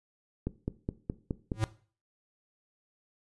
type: click train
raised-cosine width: 3 ms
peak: -18 dBFS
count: 6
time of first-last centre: 0.47-1.518 s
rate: 4.77 Hz
type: tone with exponential growth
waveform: square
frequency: 109.5 Hz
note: A2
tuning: 8 cents flat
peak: -22 dBFS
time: 1.53-1.64 s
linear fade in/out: 0 ms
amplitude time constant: 22 ms
effects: noise-tail reverb RT60 0.4 s tail -17 dB re dry + resampled to 24000 Hz